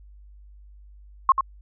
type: tone with echo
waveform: sine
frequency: 1074 Hz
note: C6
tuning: 45 cents sharp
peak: -11 dBFS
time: 1.29-1.32 s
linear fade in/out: 2 ms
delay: 89 ms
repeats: 1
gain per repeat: -7 dB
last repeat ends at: 1.409 s
effects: added 50 Hz sine -45 dBFS peak until 1.61 s